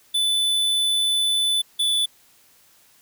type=tone pair in turn; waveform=square; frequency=3497 / 3475 Hz; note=A7 / A7; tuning=-11 / -22 cents; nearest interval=unison; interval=11 cents; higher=first; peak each=-19 / -19 dBFS; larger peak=neither; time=0.14-1.62 / 1.79-2.06 s; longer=first; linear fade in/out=10 ms; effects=white hiss -56 dBFS RMS until 3.01 s